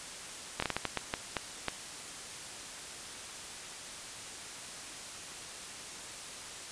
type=slowing click train; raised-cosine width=0.3 ms; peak=-14 dBFS; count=10; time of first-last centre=0.6-1.683 s; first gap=24 ms; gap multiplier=1.38; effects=white hiss -44 dBFS RMS until 6.71 s + resampled to 22050 Hz